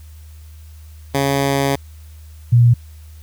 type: tone pair in turn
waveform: 10% pulse / sine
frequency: 138.59 / 119.5 Hz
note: C#3 / A#2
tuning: 0 / +43 cents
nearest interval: minor third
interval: 257 cents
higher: first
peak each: -7 dBFS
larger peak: neither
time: 1.14-1.76 / 2.52-2.74 s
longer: first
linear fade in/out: 10 ms
effects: added 77 Hz sine -36 dBFS peak until 3.22 s + white hiss -52 dBFS RMS until 3.22 s